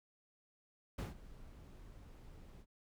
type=noise with ADSR envelope; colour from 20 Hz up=brown; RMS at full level=-36 dBFS; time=0.98-2.66 s; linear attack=8 ms; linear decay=150 ms; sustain=-19 dB; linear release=58 ms; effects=none